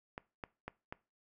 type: clicks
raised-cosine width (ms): 0.5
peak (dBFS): -26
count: 4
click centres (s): 0.179 / 0.438 / 0.68 / 0.925
effects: noise-tail reverb RT60 0.3 s tail -21 dB re dry